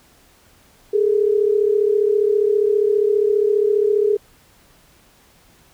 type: tone pair together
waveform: sine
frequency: 410 / 444.9 Hz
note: G#4 / A4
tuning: -22 / +19 cents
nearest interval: minor second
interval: 141 cents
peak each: -15 / -19 dBFS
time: 0.93-4.17 s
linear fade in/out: 10 ms
effects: pink hiss -53 dBFS RMS until 5.73 s